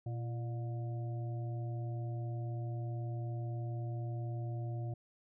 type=harmonic tone with a mistuned harmonic; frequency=119.2 Hz; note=A#2; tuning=39 cents sharp; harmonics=1 / 3 / 5 / 6; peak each=-36 / -49 / -53 / -52 dBFS; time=0.06-4.94 s; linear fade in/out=5 ms; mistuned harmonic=3; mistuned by=-76 cents; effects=none